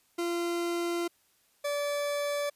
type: tone pair in turn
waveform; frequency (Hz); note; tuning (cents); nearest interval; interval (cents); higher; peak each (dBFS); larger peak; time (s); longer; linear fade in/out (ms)
40% pulse; 343.9 / 578.4; F4 / D5; -27 / -27; major sixth; 900; second; -28; neither; 0.18-1.08 / 1.64-2.5; first; 10
effects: white hiss -68 dBFS RMS until 2.55 s + resampled to 32000 Hz